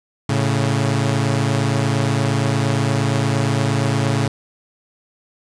sawtooth tone pair together, 110 / 138.59 Hz, A2 / C#3, 0 / 0 cents, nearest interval major third, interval 400 cents, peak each -15 dBFS, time 0.29-4.28 s, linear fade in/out 5 ms, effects resampled to 22050 Hz + 7-bit

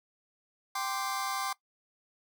sawtooth chord, G suspended fourth, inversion none, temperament just, 784 / 1045.3 / 1176 Hz, G5 / C6 / D6, 0 / -2 / +2 cents, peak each -32 dBFS, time 0.75-1.53 s, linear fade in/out 5 ms, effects noise-tail reverb RT60 0.1 s tail -19 dB re dry

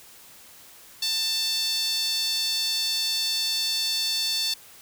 sawtooth tone with high-pass filter, 890 Hz, A5, 20 cents sharp, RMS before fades -26 dBFS, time 1.02-4.54 s, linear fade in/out 5 ms, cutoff 4100 Hz, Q 5.8, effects white hiss -49 dBFS RMS until 4.81 s

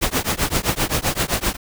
pink noise with tremolo, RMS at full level -17 dBFS, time 0.01-1.57 s, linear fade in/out 20 ms, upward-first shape triangle, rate 7.7 Hz, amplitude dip 100%, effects none

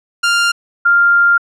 sawtooth / sine tone pair in turn, 1396.9 / 1396.9 Hz, F6 / F6, 0 / 0 cents, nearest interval unison, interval 0 cents, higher neither, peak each -7 dBFS, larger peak neither, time 0.23-0.52 / 0.85-1.38 s, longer second, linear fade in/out 10 ms, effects low-pass 8000 Hz 12 dB/octave

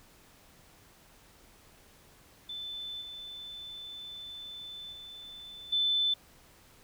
sine tone with level steps, 3520 Hz, A7, in tune, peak -37 / -41 / -44 / -25 dBFS, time 2.49-6.14 s, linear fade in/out 5 ms, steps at 3.01 / 4.92 / 5.72 s, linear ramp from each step 10 ms, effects pink hiss -59 dBFS RMS until 6.83 s

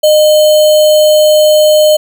sine tone with sample-and-hold, 611 Hz, D#5, 32 cents flat, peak -3 dBFS, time 0.03-1.97 s, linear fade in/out 10 ms, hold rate 3675 Hz, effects none

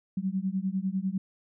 sine beating tone pair, 185.5 / 195.5 Hz, F#3 / G3, +5 / -4 cents, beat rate 10 Hz, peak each -30 dBFS, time 0.17-1.18 s, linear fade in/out 5 ms, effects none

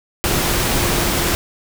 sine tone in noise, 348.4 Hz, F4, 4 cents flat, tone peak -27 dBFS, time 0.24-1.35 s, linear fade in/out 0 ms, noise pink, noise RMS -18 dBFS, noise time 0.24-1.35 s, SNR -12 dB, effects none

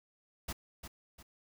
pink noise with echo, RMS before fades -38 dBFS, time 0.48-0.53 s, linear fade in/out 10 ms, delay 350 ms, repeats 2, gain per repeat -8 dB, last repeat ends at 1.23 s, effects none

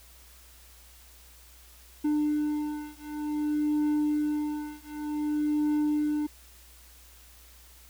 triangle beating tone pair, 299 / 299.54 Hz, D4 / D4, +31 / +34 cents, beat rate 0.54 Hz, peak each -27 dBFS, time 2.04-6.27 s, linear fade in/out 10 ms, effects added 60 Hz sine -54 dBFS peak until 7.89 s + white hiss -55 dBFS RMS until 7.89 s

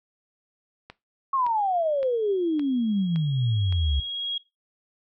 click train, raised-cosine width 0.3 ms, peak -24 dBFS, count 6, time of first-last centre 0.9-3.725 s, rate 1.77 Hz
sine exponential sweep, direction down, 1108.7 to 67.9 Hz, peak -21 dBFS, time 1.33-4 s, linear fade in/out 5 ms
sine tone with exponential growth, 3294 Hz, G#7, 15 cents flat, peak -25 dBFS, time 1.57-4.38 s, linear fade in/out 5 ms, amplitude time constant 610 ms
effects noise-tail reverb RT60 0.2 s tail -17 dB re dry

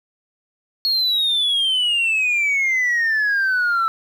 sine exponential sweep, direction down, 4341 to 1318.5 Hz, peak -14 dBFS, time 0.85-3.88 s, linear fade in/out 0 ms, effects tanh soft clip ceiling -14 dBFS + 8-bit

